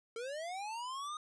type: linear sweep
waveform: square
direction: up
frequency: 442.3 to 1244.5 Hz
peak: -40 dBFS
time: 0.16-1.17 s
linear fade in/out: 2 ms
effects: resampled to 22050 Hz